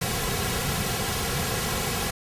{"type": "noise with comb filter", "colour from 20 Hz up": "pink", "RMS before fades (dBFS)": -27, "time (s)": [0.01, 2.11], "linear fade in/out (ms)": 10, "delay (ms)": 3.3, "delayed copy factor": -0.7, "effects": ["resampled to 32000 Hz"]}